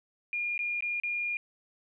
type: tone with dropouts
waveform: sine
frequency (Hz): 2419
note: D#7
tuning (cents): -49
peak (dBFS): -29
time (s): 0.33-1.37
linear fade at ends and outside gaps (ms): 1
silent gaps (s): 0.578-0.591 / 0.807-0.824 / 1-1.035
effects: none